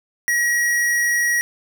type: tone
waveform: square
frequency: 1907 Hz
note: A#6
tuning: 39 cents sharp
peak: -17 dBFS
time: 0.28-1.41 s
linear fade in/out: 0 ms
effects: 9-bit